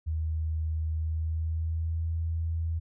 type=tone with pitch glide; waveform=sine; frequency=79.2 to 81.95 Hz; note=D#2 to E2; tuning=+31 to -10 cents; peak=-27 dBFS; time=0.06-2.8 s; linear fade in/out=20 ms; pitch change=+59 cents; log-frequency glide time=0.94-2.09 s; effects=none